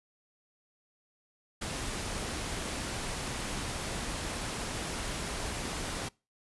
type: noise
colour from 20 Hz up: pink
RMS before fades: -36 dBFS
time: 1.61-6.09 s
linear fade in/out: 10 ms
effects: noise-tail reverb RT60 0.3 s tail -25 dB re dry + resampled to 24000 Hz